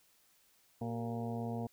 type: harmonic tone with a mistuned harmonic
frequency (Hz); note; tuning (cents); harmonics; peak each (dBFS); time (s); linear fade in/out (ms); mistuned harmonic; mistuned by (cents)
116.54; A#2; 0; 1 / 2 / 3 / 4 / 5 / 6 / 7 / 8; -40 / -39 / -51 / -44 / -52 / -45 / -51 / -54; 0.81-1.67; 5; 3; +140
effects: white hiss -69 dBFS RMS until 1.72 s